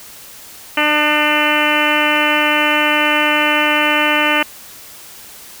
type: harmonic tone with a mistuned harmonic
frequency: 299.2 Hz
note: D4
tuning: 32 cents sharp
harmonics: 1 / 2 / 3 / 4 / 5 / 6 / 7 / 8 / 9 / 10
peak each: -21 / -21 / -21 / -21 / -21 / -21 / -21 / -21 / -21 / -21 dBFS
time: 0.77-4.43 s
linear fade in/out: 5 ms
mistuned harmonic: 4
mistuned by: +17 cents
effects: white hiss -37 dBFS RMS until 5.6 s